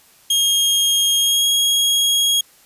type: tone with pitch glide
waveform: sawtooth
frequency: 3248 to 3288 Hz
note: G#7 to G#7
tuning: -39 to -18 cents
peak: -11 dBFS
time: 0.3-2.41 s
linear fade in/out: 5 ms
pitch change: +21 cents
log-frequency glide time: 1.18-1.47 s
effects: white hiss -51 dBFS RMS until 2.65 s + resampled to 32000 Hz